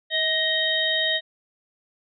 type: harmonic tone with a mistuned harmonic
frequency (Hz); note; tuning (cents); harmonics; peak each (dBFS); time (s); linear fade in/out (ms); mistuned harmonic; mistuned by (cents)
625; D#5; +8; 1 / 3 / 5 / 6; -29 / -25 / -27 / -24; 0.1-1.21; 50; 1; +33
effects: none